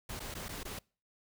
pink noise with dropouts, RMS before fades -42 dBFS, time 0.09-0.79 s, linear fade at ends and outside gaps 5 ms, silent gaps 0.195-0.202 / 0.342-0.35 / 0.485-0.49 / 0.633-0.651 s, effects noise-tail reverb RT60 0.4 s tail -26 dB re dry

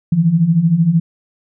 sine beating tone pair, 156.9 / 169.9 Hz, D#3 / F3, +15 / -47 cents, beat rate 13 Hz, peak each -16 / -11 dBFS, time 0.12-1 s, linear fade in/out 5 ms, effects none

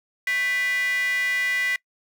square tone with high-pass filter, 220 Hz, A3, in tune, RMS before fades -24 dBFS, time 0.27-1.76 s, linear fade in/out 2 ms, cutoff 2000 Hz, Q 9.5, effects noise-tail reverb RT60 0.1 s tail -24 dB re dry

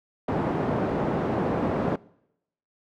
pink band-pass noise, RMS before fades -26 dBFS, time 0.28-1.96 s, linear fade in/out 5 ms, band 160 to 790 Hz, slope 12 dB/octave, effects noise-tail reverb RT60 0.8 s tail -23 dB re dry

